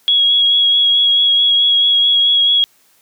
sine tone with vibrato, 3322 Hz, G#7, in tune, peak -9 dBFS, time 0.08-2.64 s, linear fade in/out 0 ms, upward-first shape sine, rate 4.6 Hz, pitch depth 16 cents each way, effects white hiss -54 dBFS RMS until 3.01 s + high-pass 100 Hz 12 dB/octave

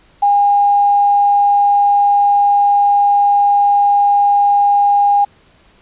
sine tone with quantisation, 812 Hz, G#5, 39 cents flat, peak -8 dBFS, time 0.22-5.25 s, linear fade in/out 10 ms, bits 6, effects pink hiss -50 dBFS RMS until 5.81 s + resampled to 8000 Hz

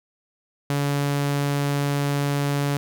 sawtooth tone, 142.5 Hz, C#3, 48 cents sharp, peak -17 dBFS, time 0.7-2.77 s, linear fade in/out 0 ms, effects none

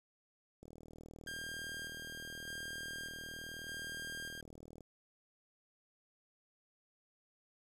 click train, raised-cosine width 2 ms, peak -40 dBFS, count 166, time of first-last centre 0.63-4.807 s, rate 39.5 Hz
sawtooth tone with tremolo, 1604 Hz, G6, 39 cents sharp, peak -39 dBFS, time 1.27-4.41 s, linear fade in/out 2 ms, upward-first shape square, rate 0.83 Hz, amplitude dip 30%
effects resampled to 32000 Hz + 10-bit

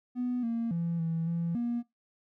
triangle tone with pitch steps, 247.4 / 231.1 / 168.9 / 164.3 / 168.8 / 237.9 Hz, B3 / A#3 / E3 / E3 / E3 / A#3, +3 / -15 / +42 / -5 / +41 / +35 cents, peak -25 dBFS, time 0.15-1.83 s, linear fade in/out 50 ms, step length 280 ms, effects noise-tail reverb RT60 0.2 s tail -23 dB re dry + tanh soft clip ceiling -25 dBFS

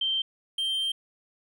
sine / triangle tone pair in turn, 3135 / 3148 Hz, G7 / G7, -1 / +7 cents, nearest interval unison, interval 8 cents, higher second, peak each -24 dBFS, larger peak neither, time 0.01-0.22 / 0.58-0.92 s, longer second, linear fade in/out 5 ms, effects none

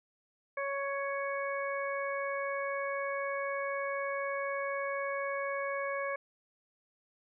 harmonic tone, 556 Hz, C#5, 5 cents sharp, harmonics 1 / 2 / 3 / 4, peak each -35 / -38 / -40 / -41 dBFS, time 0.57-6.16 s, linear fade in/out 5 ms, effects none

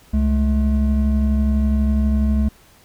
triangle tone pair together, 67.45 / 214.5 Hz, C#2 / A3, -47 / -44 cents, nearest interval octave + minor sixth, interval 2003 cents, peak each -14 / -17 dBFS, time 0.13-2.49 s, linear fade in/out 10 ms, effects pink hiss -51 dBFS RMS until 2.84 s

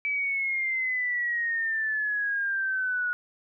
sine exponential sweep, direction down, 2304 to 1452 Hz, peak -25 dBFS, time 0.05-3.13 s, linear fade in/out 0 ms, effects none

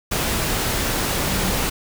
sine tone in noise, 186.6 Hz, F#3, 15 cents sharp, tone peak -26 dBFS, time 1.27-1.51 s, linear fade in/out 10 ms, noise pink, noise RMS -22 dBFS, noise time 0.11-1.7 s, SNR -7 dB, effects none

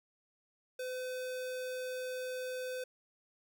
square tone, 508 Hz, B4, 49 cents sharp, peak -38 dBFS, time 0.79-2.84 s, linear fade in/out 5 ms, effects none

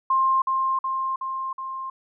sine tone with echo, 1058 Hz, C6, 19 cents sharp, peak -17 dBFS, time 0.1-0.42 s, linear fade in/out 5 ms, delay 370 ms, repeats 4, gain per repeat -3 dB, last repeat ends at 1.9 s, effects none

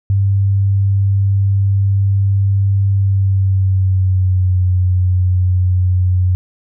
sine tone with pitch glide, 98.5 to 91.37 Hz, G2 to F#2, +9 to -21 cents, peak -10 dBFS, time 0.1-6.35 s, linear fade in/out 0 ms, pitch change -130 cents, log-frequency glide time 2.9-4.64 s, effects none

